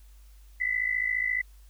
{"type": "tone pair together", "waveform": "sine", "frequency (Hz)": [1975.5, 2030], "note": ["B6", "B6"], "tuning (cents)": [0, 47], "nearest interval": "unison", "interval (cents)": 47, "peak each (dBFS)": -28, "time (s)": [0.6, 1.42], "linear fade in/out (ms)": 10, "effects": ["added 50 Hz sine -49 dBFS peak until 1.69 s", "white hiss -64 dBFS RMS until 1.69 s"]}